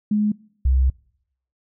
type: tone pair in turn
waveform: sine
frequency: 210 / 65.1 Hz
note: G#3 / C2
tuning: +19 / -8 cents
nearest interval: octave + minor sixth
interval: 2027 cents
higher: first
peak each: -16 / -14 dBFS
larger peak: second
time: 0.11-0.32 / 0.65-0.9 s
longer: second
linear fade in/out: 5 ms
effects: noise-tail reverb RT60 0.7 s tail -24 dB re dry